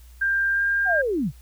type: tone with pitch glide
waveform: sine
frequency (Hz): 1590 to 1602.9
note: G6 to G6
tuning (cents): +24 to +38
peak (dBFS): -19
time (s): 0.21-1.02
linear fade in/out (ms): 10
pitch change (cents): +14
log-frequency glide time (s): 0.52-0.61
type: linear sweep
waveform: sine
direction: down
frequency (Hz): 781 to 110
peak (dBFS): -21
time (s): 0.85-1.32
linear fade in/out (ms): 50
effects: added 60 Hz sine -44 dBFS peak until 1.41 s + white hiss -57 dBFS RMS until 1.41 s